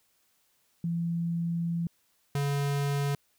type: tone pair in turn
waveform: sine / square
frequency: 169 / 141.73 Hz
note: E3 / C#3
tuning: +43 / +39 cents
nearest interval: minor third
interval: 304 cents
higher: first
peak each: -27 dBFS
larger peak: neither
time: 0.84-1.87 / 2.35-3.15 s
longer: first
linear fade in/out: 2 ms
effects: white hiss -70 dBFS RMS until 3.38 s